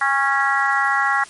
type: harmonic tone with a mistuned harmonic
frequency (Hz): 275.9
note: C#4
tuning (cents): -8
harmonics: 3 / 4 / 5 / 6 / 7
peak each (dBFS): -22 / -22 / -22 / -22 / -22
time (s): 0.01-1.24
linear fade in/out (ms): 5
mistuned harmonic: 3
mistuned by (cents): -25
effects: white hiss -42 dBFS RMS until 1.29 s + MP3 48 kbps

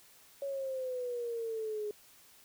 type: exponential sweep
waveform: sine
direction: down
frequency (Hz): 560 to 415.3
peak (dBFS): -34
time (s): 0.42-1.91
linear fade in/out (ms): 2
effects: white hiss -60 dBFS RMS until 2.44 s

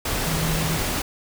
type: tone in noise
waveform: sine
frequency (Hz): 160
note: D#3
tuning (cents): +49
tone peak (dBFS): -24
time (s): 0.26-0.77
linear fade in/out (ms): 5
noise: pink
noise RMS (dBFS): -25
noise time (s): 0.05-1.02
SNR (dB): -2
effects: none

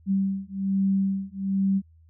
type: beating tone pair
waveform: sine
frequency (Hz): 193.7 / 194.9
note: G3 / G3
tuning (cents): -20 / -10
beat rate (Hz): 1.2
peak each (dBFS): -25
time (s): 0.06-1.82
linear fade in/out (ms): 50
effects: added 81 Hz sine -52 dBFS peak until 2.09 s

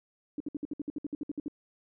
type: tone bursts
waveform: sine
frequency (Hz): 293.8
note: D4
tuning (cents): +1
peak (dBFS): -31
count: 14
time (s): 0.38-1.482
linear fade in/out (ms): 2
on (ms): 23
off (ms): 60
effects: none

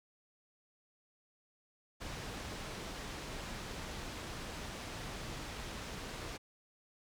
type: low-pass noise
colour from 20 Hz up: pink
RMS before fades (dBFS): -44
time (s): 2-6.38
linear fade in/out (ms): 20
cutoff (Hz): 6600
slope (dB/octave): 12
effects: none

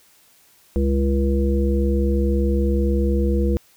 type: harmonic tone with a mistuned harmonic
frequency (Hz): 68.1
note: C#2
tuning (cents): -30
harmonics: 1 / 3 / 5 / 7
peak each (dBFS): -18 / -23 / -25 / -26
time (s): 0.76-3.57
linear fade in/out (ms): 0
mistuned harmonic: 7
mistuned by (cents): +20
effects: white hiss -55 dBFS RMS until 3.76 s

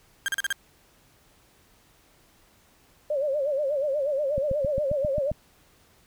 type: tone bursts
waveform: 35% pulse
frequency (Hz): 1600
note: G6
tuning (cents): +35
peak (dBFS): -22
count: 5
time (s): 0.26-0.526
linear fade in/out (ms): 0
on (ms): 22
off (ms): 39
type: tone with vibrato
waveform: sine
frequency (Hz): 569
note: C#5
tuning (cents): +45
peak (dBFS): -23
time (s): 3.1-5.31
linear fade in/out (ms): 5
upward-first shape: sine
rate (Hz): 8.3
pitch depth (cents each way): 120
type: click train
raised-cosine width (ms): 5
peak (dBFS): -19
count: 8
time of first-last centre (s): 4.38-5.316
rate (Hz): 7.48
effects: pink hiss -60 dBFS RMS until 6.06 s

